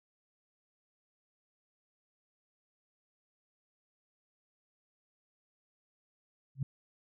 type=tone with exponential growth; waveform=sine; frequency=135.6 Hz; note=C#3; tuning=38 cents flat; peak=-26 dBFS; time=6.55-6.63 s; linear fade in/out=5 ms; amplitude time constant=17 ms; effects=none